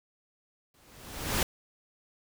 pink noise with exponential growth, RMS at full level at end -25 dBFS, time 0.74-1.43 s, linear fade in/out 2 ms, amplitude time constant 150 ms, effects none

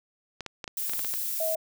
clicks, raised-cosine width 0.2 ms, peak -18 dBFS, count 9, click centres 0.407 / 0.463 / 0.642 / 0.678 / 0.896 / 0.935 / 0.993 / 1.047 / 1.139 s
violet noise, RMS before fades -31 dBFS, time 0.77-1.55 s, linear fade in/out 2 ms
sine tone, 641 Hz, E5, 49 cents flat, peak -27 dBFS, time 1.4-1.56 s, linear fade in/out 5 ms
effects none

